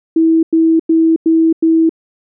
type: tone bursts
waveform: sine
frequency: 325 Hz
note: E4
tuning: 24 cents flat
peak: -7 dBFS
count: 5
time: 0.16-1.894 s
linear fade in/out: 5 ms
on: 270 ms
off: 96 ms
effects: none